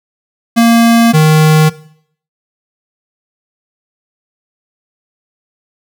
square tone pair in turn, 231.8 / 155.6 Hz, A#3 / D#3, -10 / 0 cents, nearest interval perfect fifth, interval 690 cents, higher first, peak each -5 dBFS, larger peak neither, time 0.56-1.13 / 1.13-1.7 s, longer neither, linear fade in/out 20 ms, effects noise-tail reverb RT60 0.6 s tail -18 dB re dry

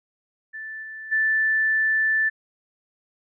sine tone with level steps, 1760 Hz, A6, in tune, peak -32 / -34 / -18 dBFS, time 0.53-2.3 s, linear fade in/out 20 ms, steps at 0.82 / 1.11 s, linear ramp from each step 20 ms, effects none

